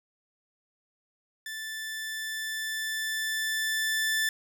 sawtooth tone with level ramp, 1760 Hz, A6, in tune, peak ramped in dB -32 to -21 dBFS, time 1.46-4.29 s, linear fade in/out 2 ms, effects none

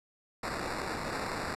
white noise with sample-and-hold, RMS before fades -36 dBFS, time 0.43-1.55 s, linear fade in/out 5 ms, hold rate 3150 Hz, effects low-pass 9000 Hz 12 dB/octave

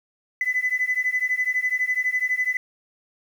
sine beating tone pair, 2000 / 2012 Hz, B6 / B6, +21 / +32 cents, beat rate 12 Hz, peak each -23 dBFS, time 0.41-2.57 s, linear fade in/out 2 ms, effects tanh soft clip ceiling -14 dBFS + 8-bit

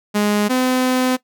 sawtooth tone pair in turn, 207.7 / 255.2 Hz, G#3 / C4, 0 / -43 cents, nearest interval major third, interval 357 cents, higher second, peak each -11 dBFS, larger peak neither, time 0.14-0.49 / 0.49-1.17 s, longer second, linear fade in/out 20 ms, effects noise-tail reverb RT60 0.1 s tail -18 dB re dry

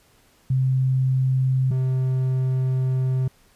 sine / triangle tone pair in turn, 130.81 / 129.91 Hz, C3 / C3, 0 / -12 cents, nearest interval unison, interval 12 cents, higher first, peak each -17 dBFS, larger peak neither, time 0.5-1.71 / 1.71-3.28 s, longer second, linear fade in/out 5 ms, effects pink hiss -58 dBFS RMS until 3.55 s + resampled to 32000 Hz

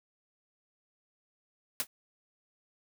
white noise with exponential decay, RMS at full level -26 dBFS, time 1.8-1.87 s, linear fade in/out 1 ms, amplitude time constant 15 ms, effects none

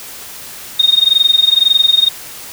sine tone with amplitude modulation, 3701 Hz, A#7, 13 cents flat, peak -4 dBFS, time 0.79-2.09 s, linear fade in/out 10 ms, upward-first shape sine, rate 21.9 Hz, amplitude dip 90%, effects white hiss -31 dBFS RMS until 2.52 s

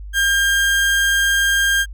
35% pulse tone, 1603 Hz, G6, 38 cents sharp, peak -12 dBFS, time 0.13-1.86 s, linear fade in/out 50 ms, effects added 50 Hz sine -29 dBFS peak until 1.93 s + MP3 96 kbps

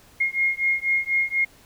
sine beating tone pair, 2141 / 2145.1 Hz, C7 / C7, +39 / +43 cents, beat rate 4.1 Hz, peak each -23 dBFS, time 0.2-1.45 s, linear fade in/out 10 ms, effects pink hiss -53 dBFS RMS until 1.65 s

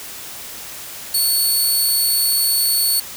10% pulse tone, 4435 Hz, C#8, in tune, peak -8 dBFS, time 1.14-3 s, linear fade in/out 5 ms, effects white hiss -33 dBFS RMS until 3.16 s

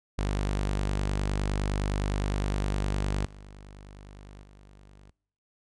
sawtooth tone with level steps, 49.75 Hz, G1, 26 cents sharp, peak -22 / -41 / -47 dBFS, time 0.18-5.11 s, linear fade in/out 10 ms, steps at 3.25 / 4.43 s, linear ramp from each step 2 ms, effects noise-tail reverb RT60 0.7 s tail -25 dB re dry + resampled to 22050 Hz

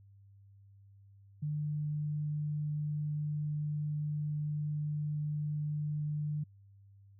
sine tone, 149.6 Hz, D3, 32 cents sharp, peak -32 dBFS, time 1.42-6.44 s, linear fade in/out 10 ms, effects added 99 Hz sine -56 dBFS peak until 7.19 s

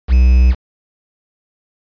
triangle tone with quantisation, 62.7 Hz, B1, 27 cents sharp, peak -4 dBFS, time 0.08-0.55 s, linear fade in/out 50 ms, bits 5, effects resampled to 11025 Hz

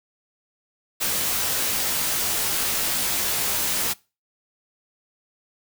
white noise with comb filter, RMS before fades -24 dBFS, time 1-3.94 s, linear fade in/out 20 ms, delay 17 ms, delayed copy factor -0.65, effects noise-tail reverb RT60 0.3 s tail -23 dB re dry

